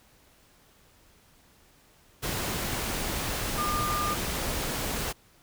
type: tone in noise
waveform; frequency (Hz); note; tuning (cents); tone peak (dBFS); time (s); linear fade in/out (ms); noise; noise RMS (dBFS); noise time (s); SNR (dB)
sine; 1206; D6; +46; -28; 3.57-4.15; 20; pink; -31; 2.22-5.13; 0
effects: pink hiss -60 dBFS RMS until 5.42 s